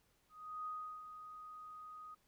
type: tone with ADSR envelope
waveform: sine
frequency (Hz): 1247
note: D#6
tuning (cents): +3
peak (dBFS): -40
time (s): 0.29-2.15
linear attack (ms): 370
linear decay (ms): 360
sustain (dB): -9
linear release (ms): 12
effects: pink hiss -75 dBFS RMS until 2.27 s